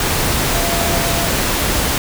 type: tone in noise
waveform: sine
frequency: 681 Hz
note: F5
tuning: 44 cents flat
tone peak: -23 dBFS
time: 0.54-1.27 s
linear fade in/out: 2 ms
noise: pink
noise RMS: -17 dBFS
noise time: 0-1.98 s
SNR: -9 dB
effects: none